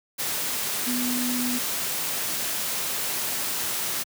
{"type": "tone in noise", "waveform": "sine", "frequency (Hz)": 246.9, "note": "B3", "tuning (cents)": 0, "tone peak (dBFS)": -26, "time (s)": [0.86, 1.59], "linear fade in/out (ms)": 20, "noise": "white", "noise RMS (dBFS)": -28, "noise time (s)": [0.18, 4.04], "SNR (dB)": -1, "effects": ["high-pass 100 Hz 12 dB/octave"]}